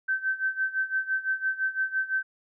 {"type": "tone with tremolo", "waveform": "sine", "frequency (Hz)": 1545, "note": "G6", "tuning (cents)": -26, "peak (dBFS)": -22, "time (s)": [0.08, 2.23], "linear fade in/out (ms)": 10, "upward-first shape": "sine", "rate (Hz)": 5.9, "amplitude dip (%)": 85, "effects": []}